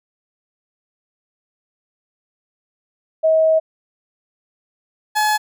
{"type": "tone pair in turn", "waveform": ["sine", "30% pulse"], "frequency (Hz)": [638, 851.6], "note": ["D#5", "G#5"], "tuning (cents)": [43, 43], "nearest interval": "perfect fourth", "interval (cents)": 500, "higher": "second", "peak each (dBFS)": [-11, -12], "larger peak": "first", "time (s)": [[3.23, 3.6], [5.15, 5.38]], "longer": "first", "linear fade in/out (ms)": 20, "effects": []}